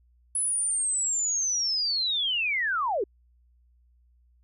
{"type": "linear sweep", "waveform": "sine", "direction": "down", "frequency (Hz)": [10270, 349.2], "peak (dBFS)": -24, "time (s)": [0.35, 3.04], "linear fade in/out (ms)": 5, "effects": ["added 60 Hz sine -59 dBFS peak until 4.43 s"]}